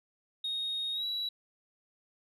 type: tone with pitch glide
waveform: sine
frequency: 3729 to 3912 Hz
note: A#7 to B7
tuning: 0 to -17 cents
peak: -30 dBFS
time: 0.44-1.29 s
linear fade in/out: 5 ms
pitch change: +83 cents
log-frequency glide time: 0.93-1.05 s
effects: tanh soft clip ceiling -29 dBFS